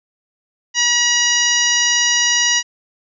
harmonic tone, 962 Hz, B5, 46 cents flat, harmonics 1 / 2 / 3 / 4 / 5 / 6 / 7, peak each -29 / -19 / -19 / -24 / -23 / -17 / -25 dBFS, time 0.74-2.63 s, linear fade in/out 50 ms, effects none

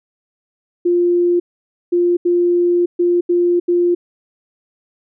sine tone bursts at uneven times, 350 Hz, F4, 4 cents sharp, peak -11 dBFS, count 6, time 0.85-1.4 / 1.92-2.17 / 2.25-2.86 / 2.99-3.21 / 3.29-3.6 / 3.68-3.95 s, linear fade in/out 10 ms, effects none

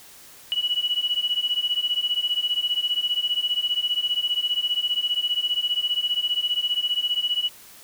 sine beating tone pair, 2927 / 2942 Hz, F#7 / F#7, -19 / -11 cents, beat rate 15 Hz, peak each -25 / -24 dBFS, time 0.52-7.49 s, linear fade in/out 0 ms, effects white hiss -47 dBFS RMS until 7.83 s

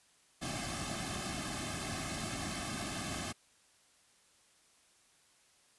pink noise with comb filter, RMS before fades -39 dBFS, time 0.41-3.33 s, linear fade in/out 20 ms, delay 2.1 ms, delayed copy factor -0.95, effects white hiss -67 dBFS RMS until 5.78 s + resampled to 24000 Hz

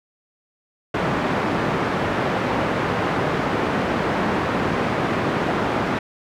pink band-pass noise, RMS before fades -22 dBFS, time 0.94-5.99 s, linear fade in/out 5 ms, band 150 to 1700 Hz, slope 12 dB/octave, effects none

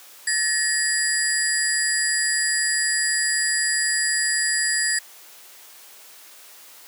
sine tone cluster, 1730 / 1882 / 4845 / 7700 / 10220 Hz, A6 / A#6 / D#8 / B8 / D#9, -30 / +16 / -47 / -45 / +45 cents, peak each -26 dBFS, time 0.27-4.99 s, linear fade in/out 5 ms, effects white hiss -46 dBFS RMS until 6.87 s + high-pass 400 Hz 12 dB/octave

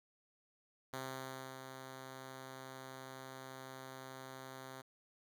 5% pulse tone with ADSR envelope, 131.7 Hz, C3, 12 cents sharp, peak -30 dBFS, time 0.93-4.82 s, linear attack 3 ms, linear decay 640 ms, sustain -7 dB, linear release 13 ms, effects none

